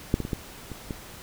clicks, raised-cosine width 3 ms, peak -7 / -16 / -19 / -14 / -23 / -18 dBFS, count 6, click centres 0.141 / 0.203 / 0.251 / 0.332 / 0.717 / 0.908 s, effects pink hiss -44 dBFS RMS until 1.22 s

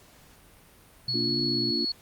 sine tone with vibrato, 130 Hz, C3, 11 cents flat, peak -35 dBFS, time 1.08-1.71 s, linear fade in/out 2 ms, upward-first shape square, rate 11 Hz, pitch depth 18 cents each way
sine tone, 4371 Hz, C#8, 25 cents flat, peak -26 dBFS, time 1.08-1.92 s, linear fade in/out 5 ms
sine chord, Bb major, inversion none, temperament just, 233.1 / 291.4 / 349.6 Hz, Bb3 / D4 / F4, 0 / -13 / +2 cents, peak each -32 dBFS, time 1.14-1.85 s, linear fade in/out 5 ms
effects pink hiss -55 dBFS RMS until 2.01 s + Opus 48 kbps

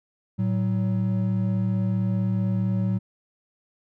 triangle tone pair together, 111.88 / 187.5 Hz, A2 / F#3, +29 / +23 cents, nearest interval major sixth, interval 894 cents, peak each -22 dBFS, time 0.38-2.99 s, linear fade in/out 20 ms, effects none

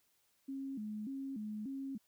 sine tone with vibrato, 240 Hz, B3, 49 cents flat, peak -39 dBFS, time 0.48-1.98 s, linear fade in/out 10 ms, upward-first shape square, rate 1.7 Hz, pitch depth 210 cents each way, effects white hiss -75 dBFS RMS until 2.07 s

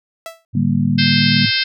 sawtooth tone with exponential decay, 659.3 Hz, E5, in tune, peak -21 dBFS, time 0.26-0.45 s, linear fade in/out 1 ms, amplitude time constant 40 ms
sine tone with pitch glide, 107 to 108.93 Hz, A2 to A2, -48 to -17 cents, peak -22 dBFS, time 0.53-1.51 s, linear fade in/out 20 ms, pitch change +31 cents, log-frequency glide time 0.8-1.28 s
sine chord, G minor, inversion second, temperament just, 147 / 196 / 235.2 Hz, D3 / G3 / Bb3, +2 / 0 / +16 cents, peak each -18 dBFS, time 0.55-1.46 s, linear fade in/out 5 ms
harmonic tone, 523.3 Hz, C5, in tune, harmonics 3 / 4 / 5 / 6 / 7 / 8 / 9 / 10, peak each -23 / -23 / -23 / -23 / -23 / -23 / -23 / -23 dBFS, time 0.98-1.64 s, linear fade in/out 10 ms
effects none

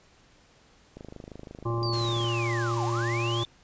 click train, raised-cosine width 2 ms, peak -28 dBFS, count 34, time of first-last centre 0.97-2.244 s, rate 25.9 Hz
harmonic tone, 116.54 Hz, A#2, in tune, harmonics 1 / 3 / 5 / 7 / 9 / 10, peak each -28 / -31 / -40 / -41 / -35 / -40 dBFS, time 1.65-3.44 s, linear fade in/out 10 ms
sine linear two-way sweep, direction down then up, 4804 to 710 to 3591 Hz, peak -32 dBFS, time 1.83-3.45 s, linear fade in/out 0 ms, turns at 2.84 s
white noise, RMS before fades -39 dBFS, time 1.92-3.45 s, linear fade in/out 20 ms
effects pink hiss -59 dBFS RMS until 3.63 s + resampled to 16000 Hz

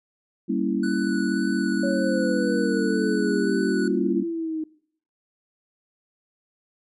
sine chord, G diminished seventh, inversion none, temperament equal, 196 / 233.1 / 277.2 / 329.6 Hz, G3 / Bb3 / Db4 / Fb4, 0 / 0 / 0 / 0 cents, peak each -27 dBFS, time 0.48-4.24 s, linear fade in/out 20 ms
square tone with vibrato, 1483 Hz, F#6, 4 cents sharp, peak -32 dBFS, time 0.83-3.88 s, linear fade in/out 5 ms, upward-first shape sine, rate 1.9 Hz, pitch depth 11 cents each way
sine exponential sweep, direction down, 558 to 311.3 Hz, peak -25 dBFS, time 1.83-4.64 s, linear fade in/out 5 ms
effects noise-tail reverb RT60 0.6 s tail -21 dB re dry + resampled to 24000 Hz

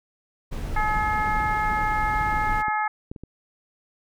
brown noise, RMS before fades -29 dBFS, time 0.51-2.63 s, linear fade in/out 20 ms
harmonic tone, 426.2 Hz, G#4, 45 cents sharp, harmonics 2 / 3 / 4 / 5, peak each -24 / -28 / -30 / -32 dBFS, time 0.76-2.88 s, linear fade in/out 5 ms
clicks, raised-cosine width 3 ms, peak -31 / -28 / -23 / -21 / -27 / -26 dBFS, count 6, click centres 2.413 / 2.521 / 2.683 / 3.115 / 3.162 / 3.236 s
effects none

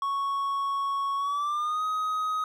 triangle tone with pitch glide, 1108.7 to 1258.9 Hz, C#6 to D#6, 0 to +20 cents, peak -24 dBFS, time 0.02-2.44 s, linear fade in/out 2 ms, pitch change +220 cents, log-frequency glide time 1.17-1.84 s, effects none

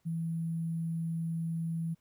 sine tone with sample-and-hold, 164.81 Hz, E3, in tune, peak -31 dBFS, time 0.05-1.95 s, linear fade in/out 20 ms, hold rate 11025 Hz, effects pink hiss -75 dBFS RMS until 2 s

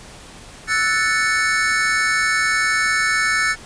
square chord, F# minor seventh, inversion third, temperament equal, 1318.5 / 1480 / 1760 / 2217 Hz, E6 / F#6 / A6 / C#7, 0 / 0 / 0 / 0 cents, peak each -25 / -24 / -20 / -23 dBFS, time 0.67-3.56 s, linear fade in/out 50 ms, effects pink hiss -40 dBFS RMS until 3.65 s + resampled to 22050 Hz

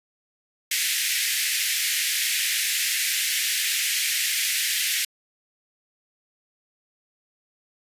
pink high-pass noise, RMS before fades -24 dBFS, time 0.71-5.05 s, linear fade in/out 5 ms, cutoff 1800 Hz, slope 48 dB/octave, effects resampled to 32000 Hz

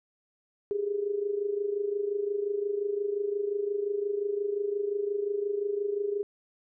sine tone with amplitude modulation, 407.7 Hz, G#4, 32 cents flat, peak -24 dBFS, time 0.71-6.23 s, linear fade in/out 0 ms, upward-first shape sine, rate 25.7 Hz, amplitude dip 70%, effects none

